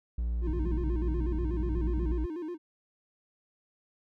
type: tone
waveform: triangle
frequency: 58.3 Hz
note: A#1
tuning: 1 cent sharp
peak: -26 dBFS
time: 0.18-2.26 s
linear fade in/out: 5 ms
type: tone with vibrato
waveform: triangle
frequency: 330.9 Hz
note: E4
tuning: 7 cents sharp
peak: -32 dBFS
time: 0.41-2.58 s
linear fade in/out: 50 ms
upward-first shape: square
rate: 8.2 Hz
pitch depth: 110 cents each way
type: low-pass noise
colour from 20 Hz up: white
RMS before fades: -39 dBFS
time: 0.46-2.14 s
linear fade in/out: 5 ms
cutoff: 220 Hz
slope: 48 dB/octave
effects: none